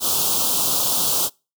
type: band-stop noise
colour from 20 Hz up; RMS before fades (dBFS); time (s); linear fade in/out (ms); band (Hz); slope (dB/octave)
white; -20; 0-1.3; 50; 1300 to 3000; 48
effects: noise-tail reverb RT60 0.3 s tail -26 dB re dry + high-pass 100 Hz 12 dB/octave